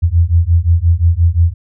sine beating tone pair, 82 / 87.7 Hz, E2 / F2, -9 / +8 cents, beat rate 5.7 Hz, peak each -11 dBFS, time 0.02-1.54 s, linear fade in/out 20 ms, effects none

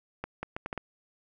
accelerating click train, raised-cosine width 0.5 ms, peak -19 dBFS, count 6, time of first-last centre 0.24-0.777 s, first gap 190 ms, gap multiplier 0.71, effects none

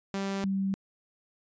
sawtooth / sine tone pair in turn, 196 / 193.97 Hz, G3 / G3, 0 / -18 cents, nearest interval unison, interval 18 cents, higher first, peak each -26 dBFS, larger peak neither, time 0.14-0.44 / 0.44-0.74 s, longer neither, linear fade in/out 0 ms, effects resampled to 16000 Hz

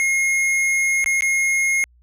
square tone with dropouts, 2150 Hz, C7, 47 cents sharp, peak -17 dBFS, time 0-1.84 s, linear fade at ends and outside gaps 0 ms, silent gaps 1.043-1.06 / 1.208-1.222 s, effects added 60 Hz sine -51 dBFS peak until 2.02 s + low-pass 12000 Hz 12 dB/octave

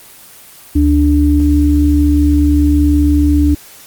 sine tone pair together, 72.9 / 293.7 Hz, D2 / D4, -12 / 0 cents, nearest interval 2 octaves, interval 2412 cents, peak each -10 dBFS, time 0.75-3.55 s, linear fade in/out 10 ms, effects white hiss -38 dBFS RMS until 3.86 s + Opus 24 kbps

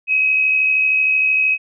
sine tone pair together, 2541 / 2614 Hz, D#7 / E7, +36 / -15 cents, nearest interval unison, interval 49 cents, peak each -13 / -25 dBFS, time 0.07-1.58 s, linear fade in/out 50 ms, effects none

